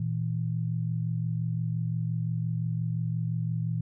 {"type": "tone pair together", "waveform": "sine", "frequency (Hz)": [116.54, 162.31], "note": ["A#2", "E3"], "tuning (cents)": [0, -27], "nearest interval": "tritone", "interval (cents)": 573, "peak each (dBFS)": [-29, -30], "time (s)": [0, 3.81], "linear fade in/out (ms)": 5, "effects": []}